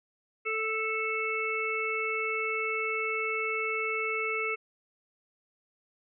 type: harmonic tone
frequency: 440 Hz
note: A4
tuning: in tune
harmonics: 1 / 3 / 5 / 6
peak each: -34 / -35 / -32 / -35 dBFS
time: 0.45-4.56 s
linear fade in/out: 20 ms
effects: none